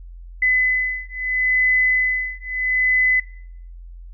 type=beating tone pair; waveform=sine; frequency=2014 / 2014.76 Hz; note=B6 / B6; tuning=+33 / +34 cents; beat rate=0.76 Hz; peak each=-20 dBFS; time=0.42-3.2 s; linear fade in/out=5 ms; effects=noise-tail reverb RT60 0.6 s tail -19 dB re dry + added 43 Hz sine -35 dBFS peak until 4.13 s